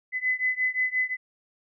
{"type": "beating tone pair", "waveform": "sine", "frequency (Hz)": [2014, 2019.7], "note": ["B6", "B6"], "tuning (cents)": [33, 38], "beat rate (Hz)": 5.7, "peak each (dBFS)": [-26, -27], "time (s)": [0.12, 1.17], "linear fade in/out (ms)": 50, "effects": []}